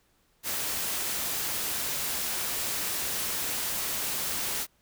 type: noise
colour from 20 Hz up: white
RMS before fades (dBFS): -31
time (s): 0.43-4.67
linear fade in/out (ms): 50
effects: pink hiss -68 dBFS RMS until 4.81 s